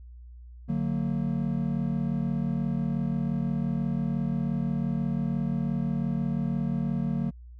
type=chord; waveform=triangle; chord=D augmented; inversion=none; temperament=just; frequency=146.83 / 183.54 / 229.4 Hz; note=D3 / F#3 / A#3; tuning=0 / -14 / -28 cents; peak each=-28 / -28 / -28 dBFS; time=0.68-7.31 s; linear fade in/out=20 ms; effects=added 60 Hz sine -43 dBFS peak until 7.59 s